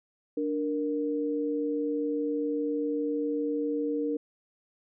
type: tone pair together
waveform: sine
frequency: 293.7 / 466.2 Hz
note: D4 / A#4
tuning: 0 / 0 cents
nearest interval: minor sixth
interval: 800 cents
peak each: -29 / -30 dBFS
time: 0.37-4.17 s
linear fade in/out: 5 ms
effects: none